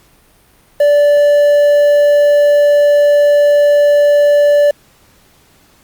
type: tone with quantisation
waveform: triangle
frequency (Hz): 582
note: D5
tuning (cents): -16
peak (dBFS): -4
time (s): 0.8-4.71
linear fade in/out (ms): 5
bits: 5
effects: pink hiss -49 dBFS RMS until 5.83 s + Opus 48 kbps